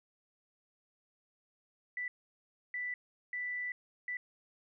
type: tone bursts at uneven times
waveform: sine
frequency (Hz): 1978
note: B6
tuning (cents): +2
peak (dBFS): -35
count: 4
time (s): 1.97-2.08 / 2.74-2.94 / 3.33-3.72 / 4.08-4.17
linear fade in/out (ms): 2
effects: none